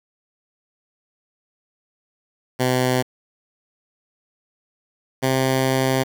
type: tone pair in turn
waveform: 10% pulse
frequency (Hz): 127.3 / 131.64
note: C3 / C3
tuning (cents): -47 / +11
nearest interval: minor second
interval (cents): 58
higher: second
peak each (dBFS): -9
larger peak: neither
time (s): 2.59-3.03 / 5.22-6.04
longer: second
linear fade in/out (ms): 20
effects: 7-bit